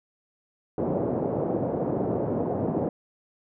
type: band-pass noise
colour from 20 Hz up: white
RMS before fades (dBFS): -27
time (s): 0.78-2.89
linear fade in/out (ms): 2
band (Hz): 100 to 610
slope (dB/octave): 24
effects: none